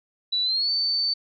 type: tone with pitch glide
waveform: sine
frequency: 3951 to 4539 Hz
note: B7 to C#8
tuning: 0 to +40 cents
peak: -21 dBFS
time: 0.32-1.14 s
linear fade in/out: 10 ms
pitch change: +240 cents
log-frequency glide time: 0.43-0.71 s
effects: none